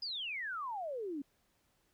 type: exponential sweep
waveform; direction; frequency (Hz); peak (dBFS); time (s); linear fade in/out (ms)
sine; down; 5070 to 267.7; -37; 0.02-1.22; 5
effects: pink hiss -75 dBFS RMS until 1.93 s